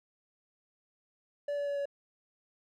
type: tone with pitch steps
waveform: triangle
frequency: 577 / 573 / 569.1 / 565.1 Hz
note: D5 / D5 / C#5 / C#5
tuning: -31 / -43 / +45 / +33 cents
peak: -29 dBFS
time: 1.48-1.856 s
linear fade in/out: 5 ms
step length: 94 ms
effects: none